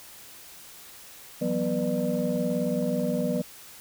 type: tone cluster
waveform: sine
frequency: 169 / 188 / 245.9 / 491.8 / 597 Hz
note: E3 / F#3 / B3 / B4 / D5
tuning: +43 / +28 / -7 / -7 / +28 cents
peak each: -32 / -29 / -28 / -31 / -30 dBFS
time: 1.41-3.42 s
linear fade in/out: 10 ms
effects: tanh soft clip ceiling -16 dBFS + white hiss -47 dBFS RMS until 3.8 s